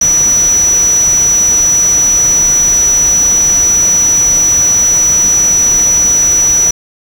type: tone in noise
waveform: sine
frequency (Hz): 5900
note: F#8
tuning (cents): -6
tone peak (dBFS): -6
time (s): 0.01-6.71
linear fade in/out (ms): 5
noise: pink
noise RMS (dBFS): -22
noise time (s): 0.01-6.71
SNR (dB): +13
effects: none